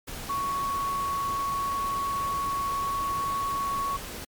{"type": "tone in noise", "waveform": "sine", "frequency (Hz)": 1112, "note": "C#6", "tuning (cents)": 5, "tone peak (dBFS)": -26, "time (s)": [0.29, 3.97], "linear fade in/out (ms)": 10, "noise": "pink", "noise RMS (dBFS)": -38, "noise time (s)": [0.07, 4.25], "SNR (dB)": 9, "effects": ["MP3 96 kbps"]}